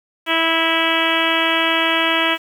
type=harmonic tone; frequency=327.5 Hz; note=E4; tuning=11 cents flat; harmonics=1 / 2 / 3 / 4 / 5 / 6 / 7 / 8 / 9 / 10; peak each=-24 / -24 / -24 / -24 / -24 / -24 / -24 / -24 / -24 / -24 dBFS; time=0.26-2.38 s; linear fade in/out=50 ms; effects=7-bit